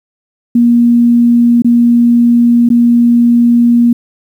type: tone with dropouts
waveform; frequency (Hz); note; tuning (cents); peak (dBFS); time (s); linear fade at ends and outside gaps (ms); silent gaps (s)
sine; 237.6; A#3; +33; -4; 0.55-3.93; 5; 1.621-1.645 / 2.69-2.701
effects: 7-bit